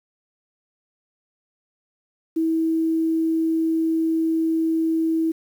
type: tone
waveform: sine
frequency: 324 Hz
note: E4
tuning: 30 cents flat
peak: -18 dBFS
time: 2.36-5.32 s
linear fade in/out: 10 ms
effects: 8-bit